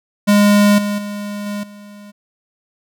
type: tone with level steps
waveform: square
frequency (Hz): 205.3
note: G#3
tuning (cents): -20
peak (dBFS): -9 / -18 / -24 / -22 / -36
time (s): 0.27-2.12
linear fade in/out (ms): 20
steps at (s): 0.78 / 0.98 / 1.46 / 1.63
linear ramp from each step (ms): 5
effects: none